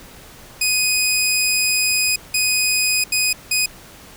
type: tone bursts at uneven times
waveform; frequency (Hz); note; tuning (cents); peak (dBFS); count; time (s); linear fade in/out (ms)
15% pulse; 2500; D#7; +8; -9; 4; 0.61-2.16 / 2.34-3.04 / 3.12-3.33 / 3.51-3.66; 5
effects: pink hiss -42 dBFS RMS until 4.16 s